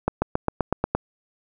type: accelerating click train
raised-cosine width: 1 ms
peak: -6 dBFS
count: 8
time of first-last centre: 0.08-0.95 s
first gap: 140 ms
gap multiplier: 0.96
effects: none